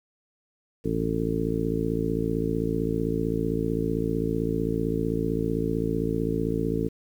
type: harmonic tone with a mistuned harmonic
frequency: 55.6 Hz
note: A1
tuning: 19 cents sharp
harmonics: 1 / 2 / 3 / 4 / 5 / 6 / 7 / 8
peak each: -35 / -33 / -30 / -34 / -30 / -33 / -35 / -30 dBFS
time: 0.84-6.89 s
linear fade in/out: 20 ms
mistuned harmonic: 1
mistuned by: -90 cents
effects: 9-bit